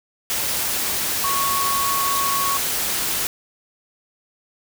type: tone in noise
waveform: sine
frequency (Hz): 1108.7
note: C#6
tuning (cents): 0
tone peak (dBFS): -21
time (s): 1.24-2.57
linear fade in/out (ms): 0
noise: white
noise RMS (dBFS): -23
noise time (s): 0.3-3.27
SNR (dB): -1
effects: none